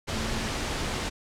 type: tone in noise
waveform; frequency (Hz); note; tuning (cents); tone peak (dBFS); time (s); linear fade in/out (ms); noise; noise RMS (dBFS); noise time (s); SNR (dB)
sine; 221.9; A3; +15; -35; 0.13-0.49; 20; pink; -30; 0.07-1.1; -8
effects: low-pass 7000 Hz 12 dB/octave